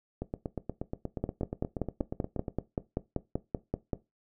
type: two click trains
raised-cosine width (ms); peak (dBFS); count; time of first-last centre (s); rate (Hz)
2; -20 / -16; 20 / 15; 0.22-2.482 / 1.24-3.932; 8.4 / 5.2
effects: noise-tail reverb RT60 0.2 s tail -17 dB re dry